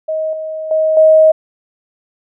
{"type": "tone with level steps", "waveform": "sine", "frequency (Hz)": 630, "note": "D#5", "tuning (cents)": 21, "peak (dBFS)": [-15, -20, -10, -4], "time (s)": [0.08, 1.32], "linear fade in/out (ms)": 10, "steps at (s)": [0.33, 0.71, 0.97], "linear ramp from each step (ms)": 2, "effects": []}